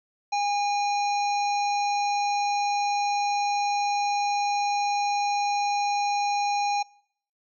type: harmonic tone with a mistuned harmonic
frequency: 816 Hz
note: G#5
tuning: 31 cents flat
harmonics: 1 / 3 / 5 / 7 / 8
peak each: -23 / -33 / -37 / -40 / -41 dBFS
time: 0.32-6.83 s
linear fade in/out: 10 ms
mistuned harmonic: 7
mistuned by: -43 cents
effects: noise-tail reverb RT60 0.7 s tail -26 dB re dry